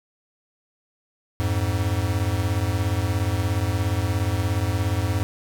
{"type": "beating tone pair", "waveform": "square", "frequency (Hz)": [87.5, 104.5], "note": ["F2", "G#2"], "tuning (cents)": [4, 11], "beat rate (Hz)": 17, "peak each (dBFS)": [-25, -24], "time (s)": [1.4, 5.23], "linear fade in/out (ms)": 0, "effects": []}